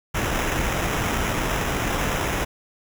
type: noise with sample-and-hold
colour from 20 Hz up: pink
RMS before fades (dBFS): -24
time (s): 0.14-2.45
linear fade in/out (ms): 10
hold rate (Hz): 4410
effects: none